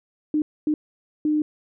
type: tone bursts at uneven times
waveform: sine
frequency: 303.3 Hz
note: D#4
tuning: 44 cents flat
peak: -18 dBFS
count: 3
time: 0.34-0.42 / 0.67-0.74 / 1.25-1.42 s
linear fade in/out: 2 ms
effects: none